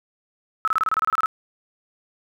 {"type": "tone bursts", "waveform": "sine", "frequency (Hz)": 1300, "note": "E6", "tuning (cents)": -24, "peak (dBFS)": -17, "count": 12, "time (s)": [0.65, 1.259], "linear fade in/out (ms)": 0, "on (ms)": 26, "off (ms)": 27, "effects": ["9-bit"]}